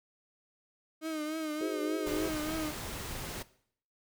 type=tone with vibrato; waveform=35% pulse; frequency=311.1 Hz; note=D#4; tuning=in tune; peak=-32 dBFS; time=1.01-2.73 s; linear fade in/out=50 ms; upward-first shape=triangle; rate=3.4 Hz; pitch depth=66 cents each way
type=chord; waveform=sine; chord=Ab dominant seventh; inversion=second; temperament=equal; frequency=311.1 / 370 / 415.3 / 523.3 Hz; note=Eb4 / Gb4 / Ab4 / C5; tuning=0 / 0 / 0 / 0 cents; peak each=-42 / -37 / -37 / -42 dBFS; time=1.61-2.29 s; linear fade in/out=2 ms
type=noise; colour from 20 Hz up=pink; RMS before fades=-40 dBFS; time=2.06-3.43 s; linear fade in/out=10 ms
effects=noise-tail reverb RT60 0.6 s tail -18 dB re dry